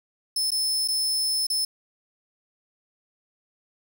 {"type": "tone with dropouts", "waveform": "sawtooth", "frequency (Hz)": 5250, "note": "E8", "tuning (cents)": -8, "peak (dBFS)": -20, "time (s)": [0.36, 1.65], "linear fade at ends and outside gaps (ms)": 5, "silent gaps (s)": [[0.506, 0.517], [0.877, 0.884], [1.468, 1.5]], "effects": []}